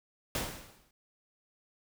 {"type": "noise with exponential decay", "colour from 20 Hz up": "pink", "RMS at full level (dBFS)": -31, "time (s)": [0.35, 0.91], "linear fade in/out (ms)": 2, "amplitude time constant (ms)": 120, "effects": []}